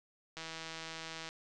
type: click train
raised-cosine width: 0.2 ms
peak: -26 dBFS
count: 150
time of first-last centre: 0.37-1.29 s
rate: 162 Hz
effects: resampled to 24000 Hz